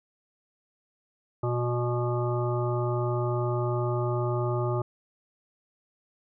harmonic tone, 121.4 Hz, B2, 29 cents flat, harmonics 1 / 3 / 5 / 7 / 9 / 10, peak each -27 / -30 / -34 / -37 / -41 / -37 dBFS, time 1.43-4.82 s, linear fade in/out 5 ms, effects none

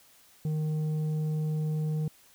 sine tone with tanh clipping, 154.6 Hz, D#3, 11 cents flat, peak -28 dBFS, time 0.45-2.08 s, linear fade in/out 2 ms, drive 6 dB, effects white hiss -59 dBFS RMS until 2.34 s

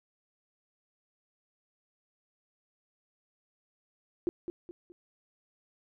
sine tone with echo, 349.2 Hz, F4, in tune, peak -25 dBFS, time 4.27-4.29 s, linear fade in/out 0 ms, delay 210 ms, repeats 3, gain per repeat -8 dB, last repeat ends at 4.92 s, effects none

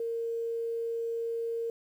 sine tone, 461.3 Hz, A#4, 18 cents flat, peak -30 dBFS, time 0-1.7 s, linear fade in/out 2 ms, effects 10-bit

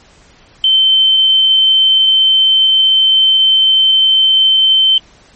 sine tone, 3091 Hz, G7, 25 cents flat, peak -6 dBFS, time 0.64-4.98 s, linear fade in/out 2 ms, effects pink hiss -45 dBFS RMS until 5.35 s + MP3 32 kbps

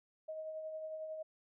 sine tone with tremolo, 629 Hz, D#5, 19 cents sharp, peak -39 dBFS, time 0.28-1.23 s, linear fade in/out 10 ms, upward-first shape triangle, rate 11 Hz, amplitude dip 40%, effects none

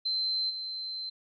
sine tone with level steps, 4095 Hz, C8, 38 cents flat, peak -27 / -34 dBFS, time 0.05-1.1 s, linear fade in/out 10 ms, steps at 0.49 s, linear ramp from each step 20 ms, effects none

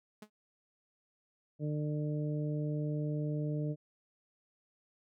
sawtooth tone with exponential decay, 212.1 Hz, G#3, 37 cents sharp, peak -40 dBFS, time 0.22-0.3 s, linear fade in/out 5 ms, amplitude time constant 16 ms
harmonic tone, 150 Hz, D3, 37 cents sharp, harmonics 1 / 2 / 3 / 4, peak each -33 / -39 / -43 / -45 dBFS, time 1.59-3.76 s, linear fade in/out 50 ms
effects none

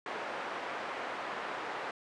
pink band-pass noise, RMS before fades -39 dBFS, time 0.06-1.91 s, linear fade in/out 2 ms, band 550 to 1800 Hz, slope 12 dB/octave, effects resampled to 22050 Hz

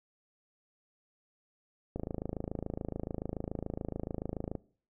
click train, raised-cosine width 2 ms, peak -22 dBFS, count 71, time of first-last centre 1.96-4.553 s, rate 27 Hz, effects noise-tail reverb RT60 0.5 s tail -22 dB re dry

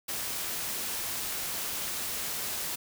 white noise, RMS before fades -34 dBFS, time 0.08-2.76 s, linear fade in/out 10 ms, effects none

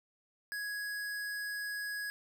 square tone, 1666 Hz, G#6, 5 cents sharp, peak -37 dBFS, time 0.52-2.1 s, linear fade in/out 0 ms, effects none

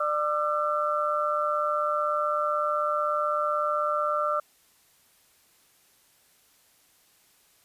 sine tone cluster, 597 / 1194 / 1350 Hz, D5 / D6 / E6, +28 / +28 / +41 cents, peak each -28 dBFS, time 0-4.4 s, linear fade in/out 5 ms, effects white hiss -62 dBFS RMS until 7.64 s + resampled to 32000 Hz

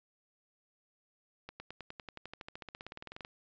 accelerating click train, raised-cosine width 0.3 ms, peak -28 dBFS, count 26, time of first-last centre 1.49-3.249 s, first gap 110 ms, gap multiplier 0.96, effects resampled to 16000 Hz

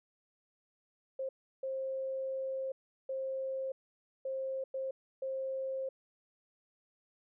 sine tone bursts at uneven times, 531 Hz, C5, 25 cents sharp, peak -34 dBFS, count 6, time 1.19-1.29 / 1.63-2.72 / 3.09-3.72 / 4.25-4.64 / 4.74-4.91 / 5.22-5.89 s, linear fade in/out 5 ms, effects none

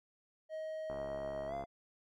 triangle tone with pitch glide, 630 to 687 Hz, D#5 to F5, +21 to -29 cents, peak -37 dBFS, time 0.49-1.66 s, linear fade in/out 50 ms, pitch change +150 cents, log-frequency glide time 1.47-1.54 s
click train, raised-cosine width 1 ms, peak -31 dBFS, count 52, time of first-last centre 0.9-1.638 s, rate 69.1 Hz
effects none

